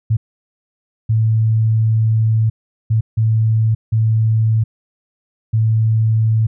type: tone bursts at uneven times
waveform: sine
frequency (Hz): 110.9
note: A2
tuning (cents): +14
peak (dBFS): -11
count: 6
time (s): 0.1-0.17 / 1.09-2.5 / 2.9-3.01 / 3.17-3.75 / 3.92-4.64 / 5.53-6.47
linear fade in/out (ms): 10
effects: none